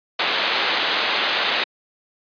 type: low-pass noise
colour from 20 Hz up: white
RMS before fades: -21 dBFS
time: 0.19-1.64 s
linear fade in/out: 5 ms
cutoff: 4200 Hz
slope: 48 dB/octave
effects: high-pass 400 Hz 12 dB/octave + resampled to 11025 Hz